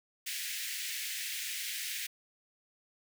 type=high-pass noise; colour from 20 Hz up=pink; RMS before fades=-38 dBFS; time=0.26-2.07 s; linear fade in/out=10 ms; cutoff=1800 Hz; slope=48 dB/octave; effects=none